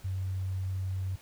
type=tone; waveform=sine; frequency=94.3 Hz; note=F#2; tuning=33 cents sharp; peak=-30 dBFS; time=0.04-1.16 s; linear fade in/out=10 ms; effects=pink hiss -56 dBFS RMS until 1.21 s